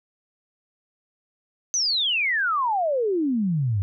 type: exponential sweep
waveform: sine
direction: down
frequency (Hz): 6272 to 92.7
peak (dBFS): -20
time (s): 1.74-3.82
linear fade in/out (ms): 0
effects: none